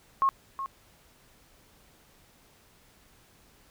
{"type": "tone with echo", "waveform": "sine", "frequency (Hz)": 1084, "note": "C#6", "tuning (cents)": -39, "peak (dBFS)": -20, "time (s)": [0.22, 0.29], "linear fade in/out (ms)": 0, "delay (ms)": 370, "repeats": 1, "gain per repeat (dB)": -11, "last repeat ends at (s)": 0.66, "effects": ["pink hiss -60 dBFS RMS until 3.7 s"]}